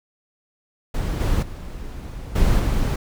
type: noise with level steps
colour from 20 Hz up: brown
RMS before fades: -23 / -19 / -33 / -17 / -20 dBFS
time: 0.94-2.96 s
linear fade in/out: 5 ms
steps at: 1.2 / 1.42 / 2.35 / 2.59 s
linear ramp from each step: 10 ms
effects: none